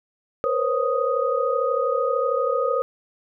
sine tone cluster, 473.7 / 512 / 545 / 1246 Hz, A#4 / C5 / C#5 / D#6, +28 / -38 / -29 / +2 cents, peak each -25 dBFS, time 0.44-2.82 s, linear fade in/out 0 ms, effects none

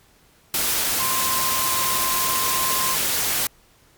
sine tone in noise, 1046.5 Hz, C6, in tune, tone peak -25 dBFS, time 1-2.95 s, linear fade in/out 2 ms, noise white, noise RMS -22 dBFS, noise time 0.54-3.47 s, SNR -6 dB, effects pink hiss -56 dBFS RMS until 3.97 s + MP3 96 kbps

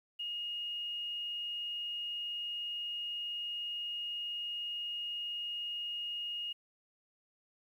sine tone with quantisation, 2861 Hz, F7, 41 cents sharp, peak -36 dBFS, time 0.19-6.53 s, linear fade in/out 10 ms, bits 11, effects none

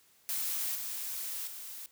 blue noise with level steps, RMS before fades -34 / -38 / -44 dBFS, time 0.29-1.86 s, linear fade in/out 0 ms, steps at 0.75 / 1.47 s, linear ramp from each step 5 ms, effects white hiss -65 dBFS RMS until 1.91 s

